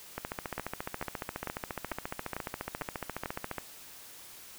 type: two click trains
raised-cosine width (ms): 0.5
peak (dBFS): -19 / -19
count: 7 / 50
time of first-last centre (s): 0.58-3.259 / 0.18-3.583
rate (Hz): 2.24 / 14.4
effects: white hiss -50 dBFS RMS until 4.58 s